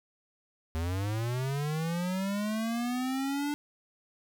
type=linear sweep; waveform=square; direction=up; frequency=78.4 to 294.7 Hz; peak=-30 dBFS; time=0.75-3.54 s; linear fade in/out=0 ms; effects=11-bit